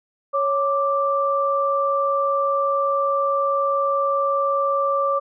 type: tone pair together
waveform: sine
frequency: 554.4 / 1174.7 Hz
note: C#5 / D6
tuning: 0 / 0 cents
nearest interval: octave + minor second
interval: 1300 cents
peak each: -21 / -20 dBFS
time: 0.33-5.2 s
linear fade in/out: 20 ms
effects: none